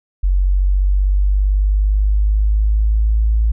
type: exponential sweep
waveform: sine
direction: up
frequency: 46.25 to 55 Hz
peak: -11 dBFS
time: 0.23-3.52 s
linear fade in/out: 10 ms
effects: none